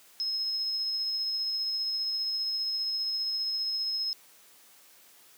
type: tone with tremolo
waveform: sine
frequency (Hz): 5160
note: E8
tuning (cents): -38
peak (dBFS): -27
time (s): 0.2-4.13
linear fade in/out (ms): 0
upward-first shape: triangle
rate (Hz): 15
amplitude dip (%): 25
effects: white hiss -57 dBFS RMS until 5.37 s + high-pass 200 Hz 12 dB/octave